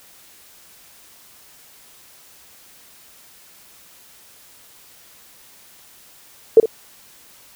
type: tone with echo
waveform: sine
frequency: 447.8 Hz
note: A4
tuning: 30 cents sharp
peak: -3 dBFS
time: 6.57-6.6 s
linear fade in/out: 2 ms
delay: 58 ms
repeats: 1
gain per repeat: -12 dB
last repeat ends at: 6.658 s
effects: white hiss -48 dBFS RMS until 7.55 s